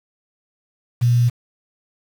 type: tone with quantisation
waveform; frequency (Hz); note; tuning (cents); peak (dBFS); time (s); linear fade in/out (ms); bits
sine; 120.6; B2; -41; -12; 1.01-1.3; 20; 6
effects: none